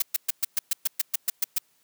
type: noise bursts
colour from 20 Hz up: blue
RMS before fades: -23 dBFS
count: 12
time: 0-1.584 s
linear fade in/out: 5 ms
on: 22 ms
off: 120 ms
effects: white hiss -66 dBFS RMS until 1.83 s + high-pass 100 Hz 12 dB/octave